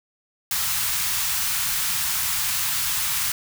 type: band-stop noise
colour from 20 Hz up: white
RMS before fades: -24 dBFS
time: 0.51-3.32 s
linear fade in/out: 2 ms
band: 160 to 910 Hz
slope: 24 dB/octave
effects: none